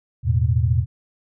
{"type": "chord", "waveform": "sine", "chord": "E suspended fourth", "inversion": "none", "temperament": "equal with one note detuned", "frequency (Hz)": [82.41, 109.11, 123.47], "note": ["E2", "A2", "B2"], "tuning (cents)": [0, -14, 0], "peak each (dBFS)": -20, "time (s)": [0.23, 0.86], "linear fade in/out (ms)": 50, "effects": []}